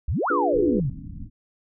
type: exponential two-way sweep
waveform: sine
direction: up then down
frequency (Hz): 51.91 to 1480 to 119.9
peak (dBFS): -21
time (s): 0.08-0.9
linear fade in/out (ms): 5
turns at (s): 0.29
type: chord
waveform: sine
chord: D diminished seventh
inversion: none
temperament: equal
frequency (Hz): 293.7 / 349.2 / 415.3 / 493.9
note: D4 / F4 / Ab4 / Cb5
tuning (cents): 0 / 0 / 0 / 0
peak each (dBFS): -27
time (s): 0.3-0.8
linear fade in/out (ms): 5
type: low-pass noise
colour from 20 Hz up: pink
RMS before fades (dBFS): -36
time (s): 0.51-1.3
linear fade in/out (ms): 50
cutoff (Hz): 290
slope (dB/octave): 96
effects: none